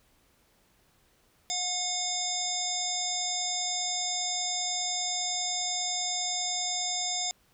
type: harmonic tone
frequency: 723 Hz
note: F#5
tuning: 40 cents flat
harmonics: 1 / 3 / 5 / 7 / 9 / 10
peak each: -37 / -42 / -35 / -34 / -39 / -33 dBFS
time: 1.5-7.31 s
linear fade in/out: 0 ms
effects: pink hiss -66 dBFS RMS until 7.53 s